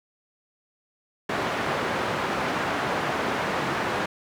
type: band-pass noise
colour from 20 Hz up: white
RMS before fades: -27 dBFS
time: 1.29-4.06 s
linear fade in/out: 5 ms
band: 120 to 1400 Hz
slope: 12 dB/octave
effects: none